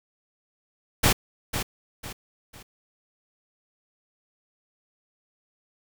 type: noise with echo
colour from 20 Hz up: pink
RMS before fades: -19 dBFS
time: 1.03-1.13 s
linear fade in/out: 10 ms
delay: 500 ms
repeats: 3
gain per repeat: -9 dB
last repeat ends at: 2.63 s
effects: none